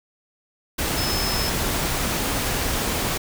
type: tone in noise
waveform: sine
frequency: 5200 Hz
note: E8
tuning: 24 cents flat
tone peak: -27 dBFS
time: 0.97-1.5 s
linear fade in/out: 10 ms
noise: pink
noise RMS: -24 dBFS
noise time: 0.78-3.18 s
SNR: -6 dB
effects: none